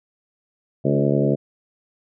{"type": "harmonic tone with a mistuned harmonic", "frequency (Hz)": 70.7, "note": "C#2", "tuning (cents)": 35, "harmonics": [2, 3, 4, 5, 6, 7, 8, 9], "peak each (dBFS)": [-21, -23, -24, -25, -26, -26, -27, -28], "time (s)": [0.84, 1.36], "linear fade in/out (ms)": 20, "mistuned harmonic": 5, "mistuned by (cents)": 18, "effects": []}